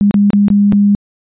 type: tone with dropouts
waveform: sine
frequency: 203.2 Hz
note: G#3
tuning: 38 cents flat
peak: -6 dBFS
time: 0.01-0.95 s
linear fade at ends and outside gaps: 0 ms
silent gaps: 0.11-0.142 / 0.304-0.333 / 0.483-0.502 / 0.723-0.731 s
effects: resampled to 8000 Hz

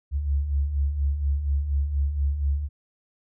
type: beating tone pair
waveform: sine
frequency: 67.4 / 71.6 Hz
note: C#2 / D2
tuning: -48 / -43 cents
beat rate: 4.2 Hz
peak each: -30 / -22 dBFS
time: 0.11-2.69 s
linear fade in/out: 50 ms
effects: none

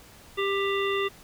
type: harmonic tone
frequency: 395.2 Hz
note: G4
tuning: 14 cents sharp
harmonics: 1 / 3 / 5 / 7 / 9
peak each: -26 / -31 / -33 / -34 / -36 dBFS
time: 0.37-1.09 s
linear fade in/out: 20 ms
effects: pink hiss -51 dBFS RMS until 1.23 s

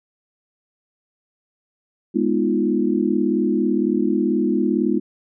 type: chord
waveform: sine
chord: F half-diminished seventh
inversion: first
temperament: equal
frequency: 207.7 / 246.9 / 311.1 / 349.2 Hz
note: Ab3 / Cb4 / Eb4 / F4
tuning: 0 / 0 / 0 / 0 cents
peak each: -22 dBFS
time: 2.14-5 s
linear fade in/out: 20 ms
effects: none

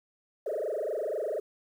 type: tone with frequency modulation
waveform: sine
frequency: 523.3 Hz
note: C5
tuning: in tune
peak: -28 dBFS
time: 0.46-1.4 s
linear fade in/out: 5 ms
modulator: 24.1 Hz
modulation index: 4.9
effects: tanh soft clip ceiling -25 dBFS + 10-bit

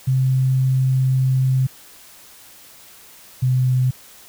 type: tone pair in turn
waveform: sine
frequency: 130.9 / 127.84 Hz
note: C3 / C3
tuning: +1 / -40 cents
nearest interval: unison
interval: 41 cents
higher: first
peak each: -14 dBFS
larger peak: neither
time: 0.07-1.67 / 3.42-3.91 s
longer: first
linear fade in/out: 10 ms
effects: white hiss -45 dBFS RMS until 4.28 s

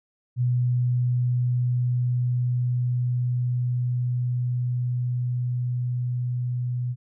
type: tone with level ramp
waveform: sine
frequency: 123.47 Hz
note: B2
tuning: in tune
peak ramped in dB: -19 to -24 dBFS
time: 0.36-6.96 s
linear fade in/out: 50 ms
effects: none

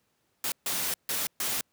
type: noise bursts at uneven times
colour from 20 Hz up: white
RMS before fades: -30 dBFS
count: 4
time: 0.44-0.52 / 0.66-0.94 / 1.09-1.27 / 1.4-1.61 s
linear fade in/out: 2 ms
effects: pink hiss -73 dBFS RMS until 1.72 s + high-pass 100 Hz 12 dB/octave

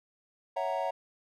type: chord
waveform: triangle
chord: F# dominant seventh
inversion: second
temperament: equal with one note detuned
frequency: 554.4 / 659.3 / 744.3 / 932.3 Hz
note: C#5 / E5 / F#5 / A#5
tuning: 0 / 0 / +10 / 0 cents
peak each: -33 dBFS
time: 0.56-0.91 s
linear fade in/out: 10 ms
effects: none

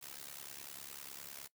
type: noise with amplitude modulation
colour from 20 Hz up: white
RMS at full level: -45 dBFS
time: 0.01-1.48 s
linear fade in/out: 20 ms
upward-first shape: sine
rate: 69.9 Hz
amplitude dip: 95%
effects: noise-tail reverb RT60 0.1 s tail -19 dB re dry + high-pass 80 Hz 12 dB/octave

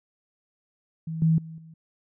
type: tone with level steps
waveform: sine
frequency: 161.4 Hz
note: E3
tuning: 36 cents flat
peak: -29 / -17 / -37 / -44 dBFS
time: 1.07-1.74 s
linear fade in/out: 5 ms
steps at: 1.22 / 1.38 / 1.58 s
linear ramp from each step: 2 ms
effects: none

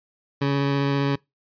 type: tone with vibrato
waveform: 20% pulse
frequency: 140 Hz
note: C#3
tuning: 18 cents sharp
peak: -15 dBFS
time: 0.41-1.16 s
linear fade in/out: 10 ms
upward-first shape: sine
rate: 15 Hz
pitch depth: 10 cents each way
effects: noise-tail reverb RT60 0.2 s tail -24 dB re dry + resampled to 11025 Hz

